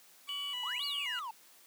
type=tone with vibrato; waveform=20% pulse; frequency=1061 Hz; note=C6; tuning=24 cents sharp; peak=-40 dBFS; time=0.27-1.21 s; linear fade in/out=20 ms; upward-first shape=square; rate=1.9 Hz; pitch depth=120 cents each way
type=tone with pitch glide; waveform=sine; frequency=2960 to 2862 Hz; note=F#7 to F7; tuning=0 to +42 cents; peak=-36 dBFS; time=0.29-1.19 s; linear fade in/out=0 ms; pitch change=-58 cents; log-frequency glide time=0.44-1.03 s
type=exponential two-way sweep; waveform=triangle; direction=up then down; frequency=858 to 4699 to 858 Hz; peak=-36 dBFS; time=0.63-1.31 s; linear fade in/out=5 ms; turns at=0.85 s
effects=white hiss -60 dBFS RMS until 1.66 s + high-pass 200 Hz 12 dB/octave